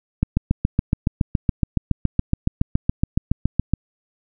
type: click train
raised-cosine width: 5 ms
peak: -4 dBFS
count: 26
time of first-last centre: 0.23-3.736 s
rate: 7.13 Hz
effects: none